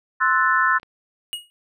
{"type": "chord", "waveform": "sine", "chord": "F# half-diminished seventh", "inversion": "second", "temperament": "equal", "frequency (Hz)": [1046.5, 1318.5, 1480, 1760], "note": ["C6", "E6", "F#6", "A6"], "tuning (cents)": [0, 0, 0, 0], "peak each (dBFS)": -21, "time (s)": [0.2, 0.79], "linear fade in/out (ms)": 20}
{"type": "clicks", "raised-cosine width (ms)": 0.3, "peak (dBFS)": -27, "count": 2, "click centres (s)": [0.798, 0.831]}
{"type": "tone with exponential decay", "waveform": "square", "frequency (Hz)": 2883, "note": "F#7", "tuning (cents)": -46, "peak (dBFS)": -23, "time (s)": [1.33, 1.5], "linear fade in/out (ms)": 0, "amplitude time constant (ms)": 36}
{"effects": []}